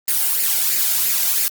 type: noise with flanger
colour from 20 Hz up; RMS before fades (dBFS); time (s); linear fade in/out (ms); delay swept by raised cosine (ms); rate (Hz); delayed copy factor
blue; -18; 0.08-1.48; 0; 0.42 to 1.38; 3; +0.55
effects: Opus 32 kbps